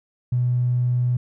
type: tone with tanh clipping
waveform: triangle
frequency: 123.47 Hz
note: B2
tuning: in tune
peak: -17 dBFS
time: 0.32-1.17 s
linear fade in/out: 5 ms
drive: 2 dB
effects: none